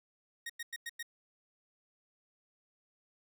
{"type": "tone bursts", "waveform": "sawtooth", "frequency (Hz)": 1871, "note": "A#6", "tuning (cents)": 6, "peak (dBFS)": -35, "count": 5, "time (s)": [0.46, 1.028], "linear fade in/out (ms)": 5, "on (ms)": 36, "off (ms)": 97, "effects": []}